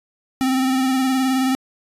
square tone with vibrato, 261.6 Hz, C4, in tune, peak -17 dBFS, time 0.41-1.55 s, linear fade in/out 0 ms, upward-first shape sine, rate 19 Hz, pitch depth 32 cents each way, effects resampled to 32000 Hz

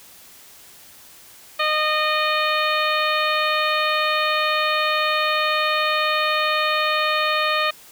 harmonic tone with a mistuned harmonic, 614 Hz, D#5, 23 cents flat, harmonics 1 / 2 / 3 / 4 / 5 / 6 / 7, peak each -25 / -22 / -26 / -25 / -29 / -29 / -31 dBFS, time 1.59-7.71 s, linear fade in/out 10 ms, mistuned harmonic 5, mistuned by -19 cents, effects white hiss -46 dBFS RMS until 7.91 s

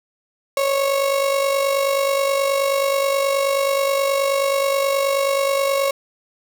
35% pulse tone with amplitude modulation, 551 Hz, C#5, 11 cents flat, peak -13 dBFS, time 0.57-5.91 s, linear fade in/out 2 ms, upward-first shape sine, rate 49.4 Hz, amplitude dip 50%, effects none

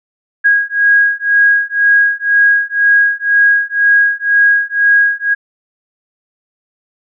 sine beating tone pair, 1642 / 1644 Hz, G#6 / G#6, -20 / -18 cents, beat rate 2 Hz, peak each -11 dBFS, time 0.44-5.35 s, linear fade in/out 20 ms, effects none

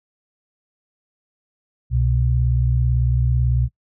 sine tone pair together, 65.41 / 123.47 Hz, C2 / B2, 0 / 0 cents, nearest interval major seventh, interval 1100 cents, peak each -18 dBFS, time 1.9-3.69 s, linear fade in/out 50 ms, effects noise-tail reverb RT60 0.1 s tail -22 dB re dry

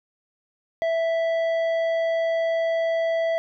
sine tone with tanh clipping, 659.3 Hz, E5, in tune, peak -22 dBFS, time 0.82-3.38 s, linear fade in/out 0 ms, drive 9 dB, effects none

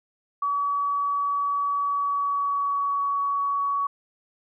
sine tone with pitch glide, 1138 to 1126.2 Hz, C#6 to C#6, +45 to +27 cents, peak -22 dBFS, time 0.42-3.87 s, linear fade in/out 5 ms, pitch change -18 cents, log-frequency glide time 1.81-3.07 s, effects none

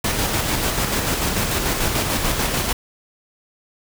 pink noise with tremolo, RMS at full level -20 dBFS, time 0.04-2.73 s, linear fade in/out 5 ms, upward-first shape square, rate 6.8 Hz, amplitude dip 30%, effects none

